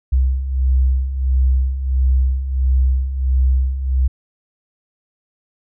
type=beating tone pair; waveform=sine; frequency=63.8 / 65.3 Hz; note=C2 / C2; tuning=-43 / -3 cents; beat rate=1.5 Hz; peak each=-20 / -14 dBFS; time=0.12-4.08 s; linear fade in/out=10 ms; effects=none